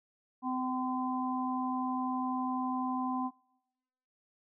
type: harmonic tone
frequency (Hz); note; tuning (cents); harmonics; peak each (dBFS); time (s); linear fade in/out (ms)
256; C4; -38; 1 / 3 / 4; -33 / -37 / -36; 0.42-3.31; 50
effects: noise-tail reverb RT60 1.0 s tail -26 dB re dry